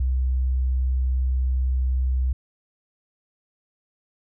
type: tone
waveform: sine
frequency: 64.1 Hz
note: C2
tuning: 35 cents flat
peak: -19 dBFS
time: 0-2.33 s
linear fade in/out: 5 ms
effects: none